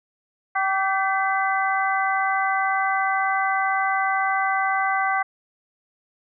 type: harmonic tone with a mistuned harmonic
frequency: 386 Hz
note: G4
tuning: 27 cents flat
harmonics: 2 / 3 / 4 / 5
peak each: -23 / -25 / -26 / -27 dBFS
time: 0.55-5.23 s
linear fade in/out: 10 ms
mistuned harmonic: 5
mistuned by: +69 cents
effects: none